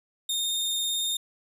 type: tone with vibrato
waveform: sawtooth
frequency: 3664 Hz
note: A#7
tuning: 31 cents flat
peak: -23 dBFS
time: 0.29-1.17 s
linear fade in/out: 5 ms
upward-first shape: square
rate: 18 Hz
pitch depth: 9 cents each way
effects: none